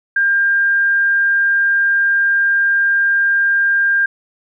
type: tone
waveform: sine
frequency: 1600 Hz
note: G6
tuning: 35 cents sharp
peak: -11 dBFS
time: 0.16-4.06 s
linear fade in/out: 5 ms
effects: none